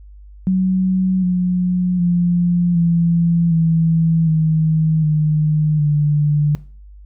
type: tone with pitch steps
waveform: sine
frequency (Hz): 186.5 / 180.46 / 174.61 / 168.96 / 163.49 / 158.19 / 153.07 / 148.11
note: F#3 / F#3 / F3 / E3 / E3 / D#3 / D#3 / D3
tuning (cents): +14 / -43 / 0 / +43 / -14 / +29 / -28 / +15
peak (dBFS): -12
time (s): 0.47-6.55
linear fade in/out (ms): 0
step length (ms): 760
effects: noise-tail reverb RT60 0.4 s tail -19 dB re dry + added 50 Hz sine -37 dBFS peak until 7.05 s